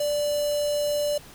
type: tone with notch filter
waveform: square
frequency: 587 Hz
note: D5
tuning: 1 cent flat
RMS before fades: -25 dBFS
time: 0-1.18 s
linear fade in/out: 5 ms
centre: 1700 Hz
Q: 0.92
effects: pink hiss -47 dBFS RMS until 1.34 s